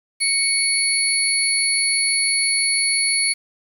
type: tone cluster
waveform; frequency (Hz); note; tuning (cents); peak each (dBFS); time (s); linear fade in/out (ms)
sine; 2224 / 4399 / 10330; C#7 / C#8 / E9; +5 / -14 / -36; -21; 0.2-3.34; 20
effects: 7-bit